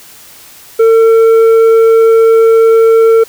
sine tone with tanh clipping, 451.5 Hz, A4, 45 cents sharp, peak -4 dBFS, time 0.79-3.24 s, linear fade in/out 10 ms, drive 6 dB, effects white hiss -36 dBFS RMS until 3.28 s

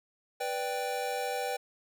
square chord, G major, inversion first, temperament equal, 493.9 / 587.3 / 784 Hz, B4 / D5 / G5, 0 / 0 / 0 cents, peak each -36 / -39 / -35 dBFS, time 0.4-1.57 s, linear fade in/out 10 ms, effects none

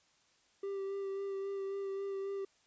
triangle tone with vibrato, 392.7 Hz, G4, 3 cents sharp, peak -34 dBFS, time 0.63-2.45 s, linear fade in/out 5 ms, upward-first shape sine, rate 3.7 Hz, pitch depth 17 cents each way, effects white hiss -70 dBFS RMS until 2.66 s + resampled to 16000 Hz

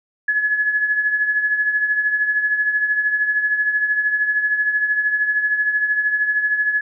sine tone with tremolo, 1700 Hz, G#6, 40 cents sharp, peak -13 dBFS, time 0.28-6.81 s, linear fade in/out 5 ms, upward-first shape triangle, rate 13 Hz, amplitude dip 65%, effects none

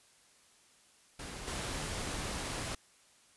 pink noise with level steps, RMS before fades -44 / -38 dBFS, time 1.19-2.75 s, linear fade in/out 5 ms, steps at 1.47 s, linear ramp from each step 10 ms, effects white hiss -64 dBFS RMS until 3.36 s + resampled to 24000 Hz

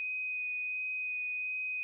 sine tone with vibrato, 2500 Hz, D#7, 8 cents sharp, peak -33 dBFS, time 0-1.83 s, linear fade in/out 0 ms, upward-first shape sine, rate 1.4 Hz, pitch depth 9 cents each way, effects none

